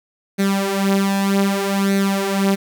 sawtooth tone with flanger, 196.7 Hz, G3, 6 cents sharp, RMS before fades -18 dBFS, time 0.38-2.56 s, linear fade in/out 20 ms, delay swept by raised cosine 0.48 to 6.28 ms, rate 0.64 Hz, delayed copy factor +0.7, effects 8-bit

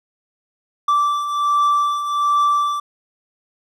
triangle beating tone pair, 1166 / 1167.3 Hz, D6 / D6, -13 / -11 cents, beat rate 1.3 Hz, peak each -21 / -14 dBFS, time 0.88-2.8 s, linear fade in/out 5 ms, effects none

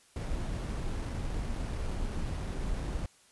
brown noise with sample-and-hold, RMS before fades -34 dBFS, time 0.16-3.06 s, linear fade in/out 2 ms, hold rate 7350 Hz, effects white hiss -62 dBFS RMS until 3.31 s + resampled to 24000 Hz

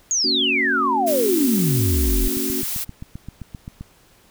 sine exponential sweep, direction down, 6850 to 36.12 Hz, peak -17 dBFS, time 0.11-2.28 s, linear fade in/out 0 ms
sine chord, F# major, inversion first, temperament just, 231.2 / 277.5 / 370 Hz, A#3 / C#4 / F#4, -14 / +2 / 0 cents, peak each -29 / -26 / -28 dBFS, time 0.24-2.62 s, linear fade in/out 5 ms
blue noise, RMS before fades -26 dBFS, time 1.06-2.85 s, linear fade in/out 20 ms
click train, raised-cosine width 5 ms, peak -20 dBFS, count 12, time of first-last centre 2.37-3.81 s, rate 7.64 Hz
effects pink hiss -54 dBFS RMS until 4.3 s

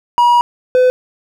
triangle tone pair in turn, 961 / 505.8 Hz, B5 / B4, -48 / +41 cents, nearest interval major seventh, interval 1111 cents, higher first, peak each -5 / -5 dBFS, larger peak neither, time 0.18-0.41 / 0.75-0.9 s, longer first, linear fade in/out 0 ms, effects none

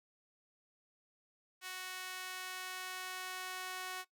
sawtooth tone with high-pass filter sweep, 370 Hz, F#4, in tune, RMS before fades -44 dBFS, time 1.61-4.05 s, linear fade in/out 50 ms, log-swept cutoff 1600 to 1000 Hz, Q 0.83, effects noise-tail reverb RT60 0.1 s tail -18 dB re dry

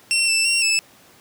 20% pulse tone with pitch steps, 2716 / 2659 / 2742 / 2624 Hz, F7 / E7 / F7 / E7, -49 / +14 / -32 / -9 cents, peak -11 dBFS, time 0.11-0.79 s, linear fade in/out 0 ms, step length 170 ms, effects pink hiss -50 dBFS RMS until 1.2 s + high-pass 150 Hz 12 dB/octave

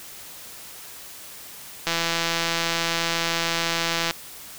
click train, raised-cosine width 0.2 ms, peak -6 dBFS, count 375, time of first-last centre 1.87-4.11 s, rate 167 Hz, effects white hiss -41 dBFS RMS until 4.58 s

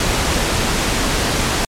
pink noise, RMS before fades -17 dBFS, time 0-1.65 s, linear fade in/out 2 ms, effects low-pass 9000 Hz 12 dB/octave + MP3 96 kbps

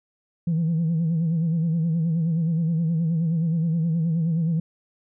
sine tone with vibrato, 164.4 Hz, E3, 4 cents flat, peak -18 dBFS, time 0.47-4.6 s, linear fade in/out 5 ms, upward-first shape sine, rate 9.5 Hz, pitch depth 77 cents each way, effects tanh soft clip ceiling -17 dBFS

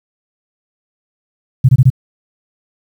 sine tone bursts, 129.3 Hz, C3, 20 cents flat, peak -3 dBFS, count 4, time 1.64-1.902 s, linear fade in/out 10 ms, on 49 ms, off 22 ms, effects 7-bit

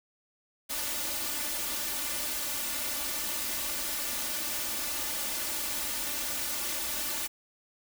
white noise with comb filter, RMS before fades -33 dBFS, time 0.69-7.28 s, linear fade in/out 20 ms, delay 3.4 ms, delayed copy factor +0.95, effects none

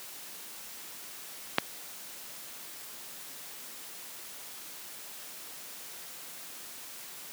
click, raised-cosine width 0.3 ms, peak -5 dBFS, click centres 1.584 s, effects white hiss -45 dBFS RMS until 7.32 s + high-pass 150 Hz 12 dB/octave

